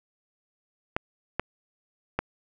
clicks, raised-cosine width 0.5 ms, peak -10 dBFS, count 3, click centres 0.965 / 1.396 / 2.19 s, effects none

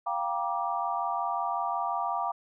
sine chord, G minor seventh, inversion third, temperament equal with one note detuned, 698.5 / 784 / 950.8 / 1174.7 Hz, F5 / G5 / Bb5 / D6, 0 / 0 / +34 / 0 cents, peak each -33 dBFS, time 0.06-2.32 s, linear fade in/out 10 ms, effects none

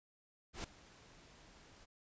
pink noise with ADSR envelope, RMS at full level -42 dBFS, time 0.53-1.86 s, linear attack 110 ms, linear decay 5 ms, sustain -19 dB, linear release 24 ms, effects resampled to 16000 Hz

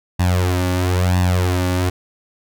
sawtooth tone with flanger, 90.6 Hz, F#2, 36 cents flat, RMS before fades -17 dBFS, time 0.19-1.9 s, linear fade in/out 10 ms, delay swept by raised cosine 1.1 to 3.5 ms, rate 1 Hz, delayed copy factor +0.8, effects none

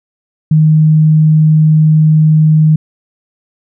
sine tone, 155.56 Hz, D#3, in tune, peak -4 dBFS, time 0.51-2.76 s, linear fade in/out 5 ms, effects none

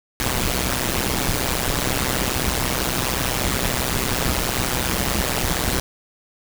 pink noise with amplitude modulation, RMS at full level -18 dBFS, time 0.2-5.8 s, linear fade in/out 0 ms, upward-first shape sine, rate 128 Hz, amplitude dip 95%, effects none

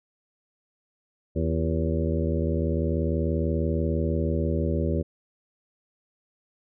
harmonic tone with a mistuned harmonic, 80.3 Hz, E2, 45 cents flat, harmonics 1 / 2 / 3 / 4 / 5 / 6 / 7, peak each -26 / -29 / -31 / -32 / -33 / -34 / -34 dBFS, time 1.35-5.03 s, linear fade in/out 20 ms, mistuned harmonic 4, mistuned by +75 cents, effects none

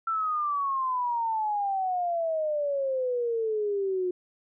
sine exponential sweep, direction down, 1345 to 357.9 Hz, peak -25 dBFS, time 0.07-4.11 s, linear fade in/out 5 ms, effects none

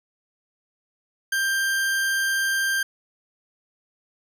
40% pulse tone, 1583 Hz, G6, 17 cents sharp, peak -20 dBFS, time 1.32-2.83 s, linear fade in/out 5 ms, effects none

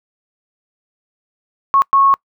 sine tone bursts at uneven times, 1098 Hz, C#6, 17 cents flat, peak -8 dBFS, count 2, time 1.74-1.82 / 1.93-2.14 s, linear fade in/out 0 ms, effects noise-tail reverb RT60 0.1 s tail -26 dB re dry

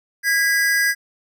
square tone pair together, 1642.6 / 1975.5 Hz, G#6 / B6, -20 / 0 cents, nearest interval minor third, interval 320 cents, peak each -18 / -21 dBFS, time 0.23-0.95 s, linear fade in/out 50 ms, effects none

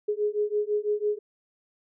sine beating tone pair, 415.3 / 421.3 Hz, G#4 / G#4, 0 / +25 cents, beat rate 6 Hz, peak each -27 dBFS, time 0.08-1.19 s, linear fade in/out 10 ms, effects none

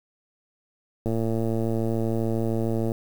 click train, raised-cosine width 2 ms, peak -14 dBFS, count 211, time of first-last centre 1.06-2.918 s, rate 113 Hz, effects 7-bit

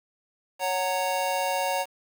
square chord, F# major, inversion second, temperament just, 555 / 740 / 925 Hz, C#5 / F#5 / A#5, +2 / 0 / -14 cents, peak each -30 dBFS, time 0.59-1.86 s, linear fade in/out 50 ms, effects 8-bit

